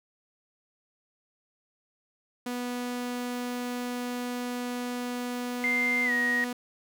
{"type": "tone", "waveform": "sawtooth", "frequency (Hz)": 245.5, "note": "B3", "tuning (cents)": -10, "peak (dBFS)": -27, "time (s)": [2.46, 6.53], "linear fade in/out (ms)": 5}
{"type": "tone with pitch glide", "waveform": "sine", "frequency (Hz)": [2093, 1886.3], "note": ["C7", "A#6"], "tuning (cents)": [0, 20], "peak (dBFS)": -24, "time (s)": [5.64, 6.44], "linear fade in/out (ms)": 0, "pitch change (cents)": -180, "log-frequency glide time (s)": [6.04, 6.12]}
{"effects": []}